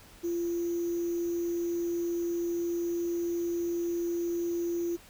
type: tone with sample-and-hold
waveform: sine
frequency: 343.2 Hz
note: F4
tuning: 30 cents flat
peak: -28 dBFS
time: 0.23-4.97 s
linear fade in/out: 20 ms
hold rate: 6300 Hz
effects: pink hiss -54 dBFS RMS until 5.09 s